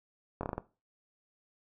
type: slowing click train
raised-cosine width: 1 ms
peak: -20 dBFS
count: 6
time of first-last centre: 0.41-0.58 s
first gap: 22 ms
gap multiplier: 1.22
effects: noise-tail reverb RT60 0.3 s tail -17 dB re dry